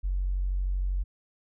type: tone with tanh clipping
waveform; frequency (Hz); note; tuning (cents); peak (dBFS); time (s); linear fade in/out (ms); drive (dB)
triangle; 46.36; F#1; +4; -25; 0.03-1.04; 20; 4
effects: none